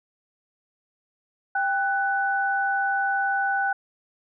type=tone pair together; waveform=sine; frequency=790 / 1491.3 Hz; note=G5 / F#6; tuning=+13 / +13 cents; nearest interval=major seventh; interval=1100 cents; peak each=-24 dBFS; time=1.55-3.73 s; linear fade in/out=5 ms; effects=none